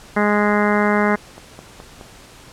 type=harmonic tone; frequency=207.7 Hz; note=G#3; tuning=in tune; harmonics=1 / 2 / 3 / 4 / 5 / 6 / 7 / 8 / 9 / 10; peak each=-18 / -21 / -23 / -24 / -25 / -26 / -26 / -27 / -28 / -28 dBFS; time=0.16-1.16 s; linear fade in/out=10 ms
type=click train; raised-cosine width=1 ms; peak=-22 dBFS; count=4; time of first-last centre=1.38-2.012 s; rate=4.75 Hz
effects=pink hiss -43 dBFS RMS until 2.52 s + low-pass 10000 Hz 12 dB/octave